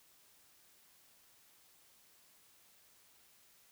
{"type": "silence", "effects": ["white hiss -66 dBFS RMS until 3.71 s"]}